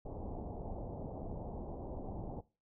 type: low-pass noise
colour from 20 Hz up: pink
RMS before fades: -43 dBFS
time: 0.05-2.41 s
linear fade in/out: 10 ms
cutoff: 860 Hz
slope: 48 dB/octave
effects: noise-tail reverb RT60 0.3 s tail -20 dB re dry